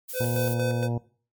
violet noise, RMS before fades -35 dBFS, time 0.08-0.55 s, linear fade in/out 20 ms
square tone with tremolo, 508 Hz, B4, 49 cents sharp, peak -27 dBFS, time 0.13-0.89 s, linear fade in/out 50 ms, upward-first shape square, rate 4.3 Hz, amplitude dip 55%
harmonic tone, 118.5 Hz, A#2, 29 cents sharp, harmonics 1 / 2 / 3 / 4 / 5 / 6 / 7 / 8, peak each -26 / -32 / -36 / -38 / -40 / -42 / -43 / -44 dBFS, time 0.2-0.98 s, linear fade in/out 5 ms
effects noise-tail reverb RT60 0.4 s tail -18 dB re dry + MP3 96 kbps

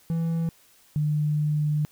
triangle / sine tone pair in turn, 165.3 / 150.21 Hz, E3 / D3, +5 / +39 cents, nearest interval major second, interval 166 cents, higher first, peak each -21 dBFS, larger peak neither, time 0.1-0.49 / 0.96-1.85 s, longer second, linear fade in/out 0 ms, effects white hiss -58 dBFS RMS until 1.91 s

